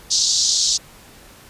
white band-pass noise, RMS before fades -18 dBFS, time 0.1-0.78 s, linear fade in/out 20 ms, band 3800 to 6900 Hz, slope 48 dB/octave, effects pink hiss -45 dBFS RMS until 1.49 s + resampled to 32000 Hz

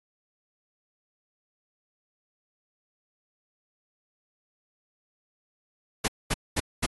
pink noise bursts, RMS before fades -25 dBFS, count 4, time 6.04-6.864 s, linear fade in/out 10 ms, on 41 ms, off 220 ms, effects AAC 32 kbps

